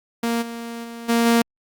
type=tone with level steps; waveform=sawtooth; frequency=232.9 Hz; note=A#3; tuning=1 cent flat; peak=-16 / -26 / -29 / -12 / -10 dBFS; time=0.23-1.42 s; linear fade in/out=5 ms; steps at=0.41 / 0.83 / 1.08 / 1.25 s; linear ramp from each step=20 ms; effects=Opus 48 kbps